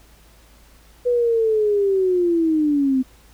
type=linear sweep; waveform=sine; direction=down; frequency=493.9 to 255.1 Hz; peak=-15 dBFS; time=1.05-3.03 s; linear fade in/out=20 ms; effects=added 54 Hz sine -50 dBFS peak until 3.33 s + pink hiss -53 dBFS RMS until 3.33 s